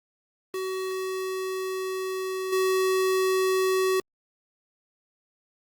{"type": "tone with level steps", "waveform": "square", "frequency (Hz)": 376.7, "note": "F#4", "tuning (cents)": 31, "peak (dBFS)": [-29, -22], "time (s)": [0.54, 4], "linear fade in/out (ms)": 2, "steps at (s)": 2.52, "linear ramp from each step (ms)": 10, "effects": ["Opus 32 kbps"]}